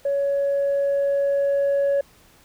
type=tone with level ramp; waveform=sine; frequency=560 Hz; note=C#5; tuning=18 cents sharp; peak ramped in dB=-18 to -15 dBFS; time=0.05-2.01 s; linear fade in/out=5 ms; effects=tanh soft clip ceiling -16 dBFS + pink hiss -54 dBFS RMS until 2.44 s